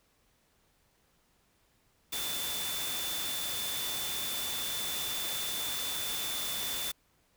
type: tone in noise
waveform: sine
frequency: 3520 Hz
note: A7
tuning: in tune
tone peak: -37 dBFS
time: 2.12-6.92 s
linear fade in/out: 10 ms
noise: white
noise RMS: -36 dBFS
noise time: 2.12-6.92 s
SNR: -4 dB
effects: pink hiss -70 dBFS RMS until 7.36 s